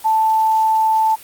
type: tone with quantisation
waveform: sine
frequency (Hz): 880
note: A5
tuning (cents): 0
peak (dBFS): -12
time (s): 0.04-1.16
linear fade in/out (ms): 20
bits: 7
effects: white hiss -40 dBFS RMS until 1.23 s + Opus 32 kbps